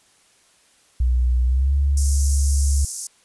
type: tone with pitch glide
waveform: sine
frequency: 61.74 to 70.11 Hz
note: B1 to C#2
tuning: 0 to +20 cents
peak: -15 dBFS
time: 1-2.85 s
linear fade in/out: 5 ms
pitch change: +220 cents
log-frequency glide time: 1.45-1.74 s
type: high-pass noise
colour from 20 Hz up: pink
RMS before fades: -28 dBFS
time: 1.97-3.07 s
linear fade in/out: 2 ms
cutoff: 5600 Hz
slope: 48 dB/octave
effects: white hiss -57 dBFS RMS until 3.24 s + resampled to 24000 Hz